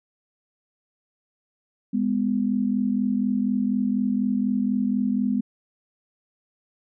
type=tone pair together; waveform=sine; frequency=205.9 / 250 Hz; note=G#3 / B3; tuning=-15 / +21 cents; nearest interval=minor third; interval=336 cents; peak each=-23 dBFS; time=1.93-5.41 s; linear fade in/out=10 ms; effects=none